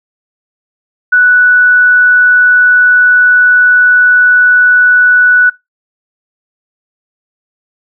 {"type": "tone", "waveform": "sine", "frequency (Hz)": 1480, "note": "F#6", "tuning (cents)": 0, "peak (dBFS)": -3, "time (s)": [1.12, 5.5], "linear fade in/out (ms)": 10, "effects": ["noise-tail reverb RT60 0.2 s tail -22 dB re dry"]}